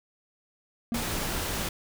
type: tone with exponential decay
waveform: triangle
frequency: 233.1 Hz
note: A#3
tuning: in tune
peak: -23 dBFS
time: 0.92-1.21 s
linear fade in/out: 0 ms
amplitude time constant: 62 ms
type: noise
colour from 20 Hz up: pink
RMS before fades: -31 dBFS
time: 0.94-1.69 s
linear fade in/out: 5 ms
effects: none